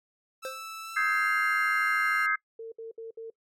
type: tone with pitch glide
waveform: sawtooth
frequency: 1317 to 1388.1 Hz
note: E6 to F6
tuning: -2 to -11 cents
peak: -34 dBFS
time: 0.42-2.27 s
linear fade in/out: 20 ms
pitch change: +91 cents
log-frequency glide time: 0.81-1.33 s
type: tone with exponential decay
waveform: square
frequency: 523.3 Hz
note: C5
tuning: in tune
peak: -32 dBFS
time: 0.45-0.67 s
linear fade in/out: 1 ms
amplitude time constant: 46 ms
type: chord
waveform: sine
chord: Ab major seventh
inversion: second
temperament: equal with one note detuned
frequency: 1269.9 / 1568 / 1661.2 / 2093 Hz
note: Eb6 / G6 / Ab6 / C7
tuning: +35 / 0 / 0 / 0 cents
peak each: -28 / -29 / -30 / -29 dBFS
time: 0.96-2.36 s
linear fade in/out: 10 ms
type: tone bursts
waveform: sine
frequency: 452.2 Hz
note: A4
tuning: 47 cents sharp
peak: -36 dBFS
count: 4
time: 2.59-3.302 s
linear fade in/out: 5 ms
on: 130 ms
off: 64 ms
effects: noise-tail reverb RT60 0.1 s tail -23 dB re dry + MP3 64 kbps